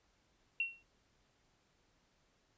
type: tone with exponential decay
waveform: sine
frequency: 2730 Hz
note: F7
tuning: 40 cents flat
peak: -29 dBFS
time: 0.6-0.83 s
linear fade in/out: 2 ms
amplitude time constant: 48 ms
effects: pink hiss -74 dBFS RMS until 2.57 s + resampled to 16000 Hz